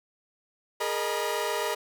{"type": "tone cluster", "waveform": "sawtooth", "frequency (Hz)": [416.3, 463.8, 612, 966], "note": ["G#4", "A#4", "D#5", "B5"], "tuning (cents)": [4, -9, -29, -39], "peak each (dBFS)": -29, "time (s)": [0.8, 1.75], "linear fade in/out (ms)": 10, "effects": []}